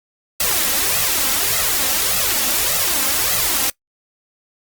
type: noise with flanger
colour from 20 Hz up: white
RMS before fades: -18 dBFS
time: 0.4-3.7 s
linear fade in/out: 2 ms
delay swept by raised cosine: 1.5 to 3.8 ms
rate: 1.7 Hz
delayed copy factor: +0.75
effects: noise-tail reverb RT60 0.1 s tail -23 dB re dry + Opus 48 kbps